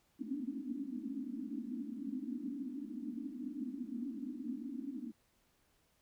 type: band-pass noise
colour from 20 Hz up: white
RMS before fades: -42 dBFS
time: 0.19-5.12 s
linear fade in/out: 20 ms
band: 220 to 300 Hz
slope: 96 dB/octave
effects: pink hiss -74 dBFS RMS until 6.01 s